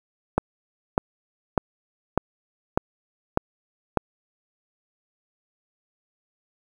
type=click train; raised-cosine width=1 ms; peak=-4 dBFS; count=7; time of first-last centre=0.38-3.973 s; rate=1.67 Hz; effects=7-bit